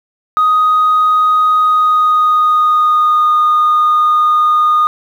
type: tone with pitch glide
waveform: sine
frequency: 1249 to 1227.5 Hz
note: D#6 to D#6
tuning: +6 to -24 cents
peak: -6 dBFS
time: 0.37-4.87 s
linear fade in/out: 0 ms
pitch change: -30 cents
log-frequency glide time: 1.59-3.32 s
effects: tanh soft clip ceiling -5 dBFS + 7-bit